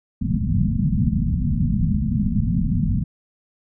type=low-pass noise; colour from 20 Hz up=white; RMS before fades=-20 dBFS; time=0.21-3.04 s; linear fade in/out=10 ms; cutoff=240 Hz; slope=96 dB/octave; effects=none